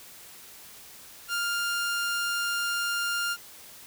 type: tone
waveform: sawtooth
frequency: 1401 Hz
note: F6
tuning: 5 cents sharp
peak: -23 dBFS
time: 1.28-3.37 s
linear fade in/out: 50 ms
effects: white hiss -48 dBFS RMS until 3.86 s